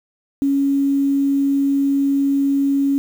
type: tone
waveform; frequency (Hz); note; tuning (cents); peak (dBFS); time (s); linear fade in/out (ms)
sine; 277.7; C#4; +3; -14; 0.42-2.98; 0
effects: 7-bit